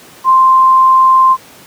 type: tone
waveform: sine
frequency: 1046.5 Hz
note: C6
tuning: in tune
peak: -4 dBFS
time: 0.24-1.37 s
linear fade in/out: 50 ms
effects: pink hiss -38 dBFS RMS until 1.66 s + high-pass 150 Hz 12 dB/octave